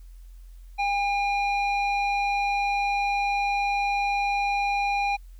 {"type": "tone with low-pass filter", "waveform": "square", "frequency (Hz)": 806, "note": "G5", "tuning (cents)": 48, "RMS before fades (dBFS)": -25, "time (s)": [0.78, 5.17], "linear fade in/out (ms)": 20, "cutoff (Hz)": 2900, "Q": 1.9, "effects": ["added 43 Hz sine -42 dBFS peak until 5.39 s", "white hiss -65 dBFS RMS until 5.39 s"]}